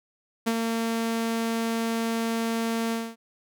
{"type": "tone with ADSR envelope", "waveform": "sawtooth", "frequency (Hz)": 228, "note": "A#3", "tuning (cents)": -38, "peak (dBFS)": -17, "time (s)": [0.46, 3.16], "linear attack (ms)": 15, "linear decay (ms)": 53, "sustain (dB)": -4, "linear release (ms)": 240, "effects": []}